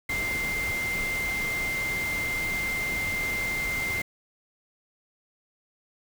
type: tone in noise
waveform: sine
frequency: 2093 Hz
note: C7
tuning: in tune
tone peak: -27 dBFS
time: 0.09-4.02 s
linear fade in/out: 5 ms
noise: pink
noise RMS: -35 dBFS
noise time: 0.09-4.02 s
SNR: +5 dB
effects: none